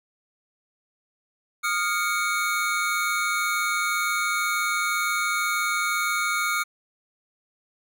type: tone cluster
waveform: square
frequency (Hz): 1232 / 1406 / 2233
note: D#6 / F6 / C#7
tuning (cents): -17 / +11 / +12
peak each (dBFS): -28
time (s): 1.63-6.64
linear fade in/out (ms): 20
effects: none